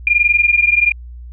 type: tone pair together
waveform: sine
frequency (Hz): 2401 / 2422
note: D7 / D#7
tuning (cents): +38 / -47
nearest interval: unison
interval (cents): 15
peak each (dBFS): -13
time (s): 0.07-0.92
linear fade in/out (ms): 2
effects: added 60 Hz sine -30 dBFS peak until 1.32 s